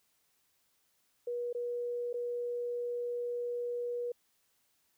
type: tone with dropouts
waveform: sine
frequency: 482.5 Hz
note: B4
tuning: 40 cents flat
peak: -33 dBFS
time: 1.27-4.12 s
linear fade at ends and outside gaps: 5 ms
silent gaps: 1.529-1.548 / 2.13-2.14 s
effects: white hiss -74 dBFS RMS until 4.97 s